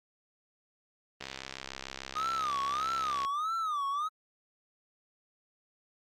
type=click train; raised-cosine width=0.2 ms; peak=-21 dBFS; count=137; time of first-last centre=1.21-3.249 s; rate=66.7 Hz
type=tone with vibrato; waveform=triangle; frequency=1220 Hz; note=D#6; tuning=34 cents flat; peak=-28 dBFS; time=2.15-4.09 s; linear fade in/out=20 ms; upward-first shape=sine; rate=1.6 Hz; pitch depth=170 cents each way
effects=Opus 24 kbps